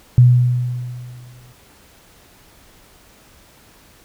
sine tone with exponential decay, 123.47 Hz, B2, in tune, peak -4 dBFS, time 0.18-1.52 s, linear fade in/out 0 ms, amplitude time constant 290 ms, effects pink hiss -49 dBFS RMS until 4.04 s

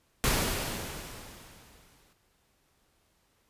pink noise with exponential decay, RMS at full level -25 dBFS, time 0.24-2.13 s, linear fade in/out 0 ms, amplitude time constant 410 ms, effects pink hiss -70 dBFS RMS until 3.49 s + resampled to 32000 Hz

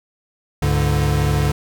square tone cluster, 70.1 / 102 / 145.2 Hz, C#2 / G#2 / D3, +20 / -31 / -19 cents, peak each -21 / -22 / -19 dBFS, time 0.62-1.52 s, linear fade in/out 5 ms, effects none

